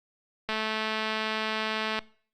click train, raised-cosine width 0.3 ms, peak -14 dBFS, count 328, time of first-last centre 0.49-1.99 s, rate 218 Hz, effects noise-tail reverb RT60 0.5 s tail -22 dB re dry + Opus 48 kbps

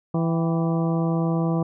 harmonic tone with a mistuned harmonic, 165.6 Hz, E3, 8 cents sharp, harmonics 1 / 2 / 3 / 4 / 5 / 6 / 7, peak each -21 / -27 / -31 / -33 / -35 / -37 / -38 dBFS, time 0.14-1.63 s, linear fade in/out 5 ms, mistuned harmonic 5, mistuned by -89 cents, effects none

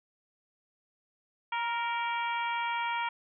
harmonic tone with a mistuned harmonic, 465.1 Hz, A#4, 4 cents flat, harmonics 2 / 3 / 4 / 5 / 6 / 7, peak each -31 / -38 / -41 / -37 / -44 / -44 dBFS, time 1.52-3.09 s, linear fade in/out 5 ms, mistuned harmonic 2, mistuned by +23 cents, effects none

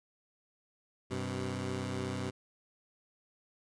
15% pulse tone pair together, 96 / 126.89 Hz, G2 / B2, -36 / +47 cents, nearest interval perfect fourth, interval 483 cents, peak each -31 / -31 dBFS, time 1.1-2.31 s, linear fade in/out 20 ms, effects resampled to 22050 Hz

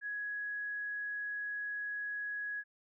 sine tone, 1671 Hz, G#6, 10 cents sharp, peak -36 dBFS, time 0.01-2.64 s, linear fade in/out 50 ms, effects none

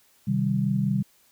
sine chord, C minor, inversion none, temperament equal, 130.81 / 155.56 / 196 Hz, C3 / Eb3 / G3, 0 / 0 / 0 cents, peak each -26 / -28 / -24 dBFS, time 0.27-1.03 s, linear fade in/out 10 ms, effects white hiss -61 dBFS RMS until 1.31 s

